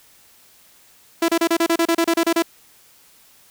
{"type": "tone bursts", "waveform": "sawtooth", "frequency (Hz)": 333.8, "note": "E4", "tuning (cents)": 22, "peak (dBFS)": -11, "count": 13, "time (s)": [1.22, 2.424], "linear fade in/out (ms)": 5, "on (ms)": 64, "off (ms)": 31, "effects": ["white hiss -52 dBFS RMS until 3.5 s"]}